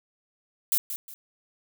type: noise with echo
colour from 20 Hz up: violet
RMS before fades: -23 dBFS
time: 0.72-0.78 s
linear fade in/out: 0 ms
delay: 180 ms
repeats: 2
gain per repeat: -10 dB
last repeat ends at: 1.14 s
effects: none